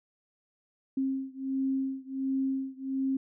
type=beating tone pair; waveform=sine; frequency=266.7 / 268.1 Hz; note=C4 / C4; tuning=+33 / +42 cents; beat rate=1.4 Hz; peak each=-31 / -32 dBFS; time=0.97-3.17 s; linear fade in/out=5 ms; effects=none